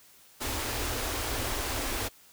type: band-stop noise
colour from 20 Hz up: pink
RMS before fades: -32 dBFS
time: 0.4-2.09 s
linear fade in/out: 20 ms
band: 120 to 230 Hz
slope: 96 dB/octave
effects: white hiss -57 dBFS RMS until 2.32 s